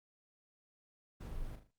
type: noise with echo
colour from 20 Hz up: brown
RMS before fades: -44 dBFS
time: 1.2-1.56 s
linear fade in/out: 10 ms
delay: 39 ms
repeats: 4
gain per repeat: -7 dB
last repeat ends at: 1.716 s
effects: Opus 48 kbps